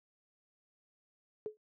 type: tone with exponential decay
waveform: sine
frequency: 427.8 Hz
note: A4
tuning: 49 cents flat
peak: -32 dBFS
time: 1.46-1.57 s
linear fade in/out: 0 ms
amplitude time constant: 23 ms
effects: high-pass 100 Hz 12 dB/octave